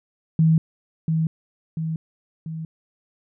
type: tone with echo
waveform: sine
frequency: 160.6 Hz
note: E3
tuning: 45 cents flat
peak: -13 dBFS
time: 0.39-0.58 s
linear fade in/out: 2 ms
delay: 690 ms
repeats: 3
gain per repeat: -5 dB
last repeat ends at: 2.65 s
effects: none